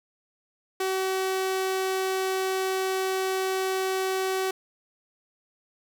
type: tone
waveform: sawtooth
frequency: 379.1 Hz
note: F#4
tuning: 42 cents sharp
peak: -21 dBFS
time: 0.8-4.51 s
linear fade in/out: 5 ms
effects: 8-bit